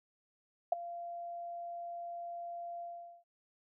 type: tone with ADSR envelope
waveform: sine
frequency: 690 Hz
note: F5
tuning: 21 cents flat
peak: -22 dBFS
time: 0.72-3.24 s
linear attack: 5 ms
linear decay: 12 ms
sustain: -18 dB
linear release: 430 ms
effects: none